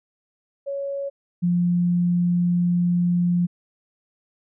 sine tone pair in turn, 557 / 175.44 Hz, C#5 / F3, +8 / +8 cents, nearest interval octave + minor sixth, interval 2000 cents, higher first, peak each -25 / -17 dBFS, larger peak second, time 0.66-1.1 / 1.42-3.47 s, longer second, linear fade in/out 20 ms, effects none

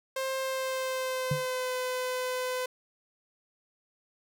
sawtooth tone with pitch glide, 529 to 506.9 Hz, C5 to B4, +19 to +45 cents, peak -26 dBFS, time 0.16-2.66 s, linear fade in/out 5 ms, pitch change -74 cents, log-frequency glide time 0.38-1.75 s
sine tone with exponential decay, 146.83 Hz, D3, in tune, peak -22 dBFS, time 1.31-1.46 s, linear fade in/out 5 ms, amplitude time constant 32 ms
effects none

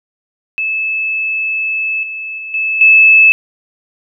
sine tone with level steps, 2610 Hz, E7, 18 cents flat, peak -14 / -21 / -23 / -13 / -3 dBFS, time 0.58-3.32 s, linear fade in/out 0 ms, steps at 2.03 / 2.38 / 2.54 / 2.81 s, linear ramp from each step 2 ms, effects none

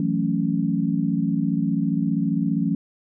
sine chord, F# minor seventh, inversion third, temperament equal, 164.81 / 185 / 220 / 277.2 Hz, E3 / F#3 / A3 / C#4, 0 / 0 / 0 / 0 cents, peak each -25 dBFS, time 0-2.75 s, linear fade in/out 2 ms, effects none

